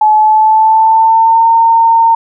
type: tone with pitch glide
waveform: sine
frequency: 857 to 913.2 Hz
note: A5 to A#5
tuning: -46 to -36 cents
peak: -4 dBFS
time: 0.01-2.15 s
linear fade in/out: 5 ms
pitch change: +110 cents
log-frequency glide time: 0.14-1.48 s
effects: none